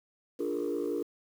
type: chord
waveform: sine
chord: Bb dominant seventh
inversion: first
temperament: equal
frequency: 293.7 / 349.2 / 415.3 / 466.2 Hz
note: D4 / F4 / Ab4 / Bb4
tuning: 0 / 0 / 0 / 0 cents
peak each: -34 dBFS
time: 0.39-1.03 s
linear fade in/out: 10 ms
effects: tanh soft clip ceiling -24 dBFS + 9-bit